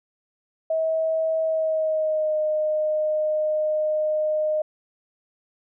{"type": "tone with pitch glide", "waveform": "sine", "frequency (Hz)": [642, 615.1], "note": ["E5", "D#5"], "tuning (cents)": [-46, -20], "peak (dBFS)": -20, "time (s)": [0.7, 4.62], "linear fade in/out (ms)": 5, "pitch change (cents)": -74, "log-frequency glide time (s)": [1.42, 2.38], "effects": []}